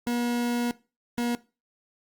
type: tone pair in turn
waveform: 40% pulse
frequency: 240 / 239.1 Hz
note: B3 / A#3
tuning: -49 / +44 cents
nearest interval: unison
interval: 7 cents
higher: first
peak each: -24 dBFS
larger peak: neither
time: 0.07-0.71 / 1.18-1.35 s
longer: first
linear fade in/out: 0 ms
effects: noise-tail reverb RT60 0.3 s tail -19 dB re dry + Opus 48 kbps